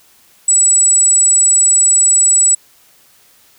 sine tone, 7880 Hz, B8, 5 cents flat, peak -7 dBFS, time 0.48-2.55 s, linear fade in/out 5 ms, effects white hiss -49 dBFS RMS until 3.58 s

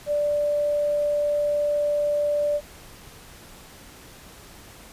sine tone, 587 Hz, D5, 1 cent flat, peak -20 dBFS, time 0.06-2.61 s, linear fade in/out 50 ms, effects pink hiss -46 dBFS RMS until 4.92 s + resampled to 32000 Hz

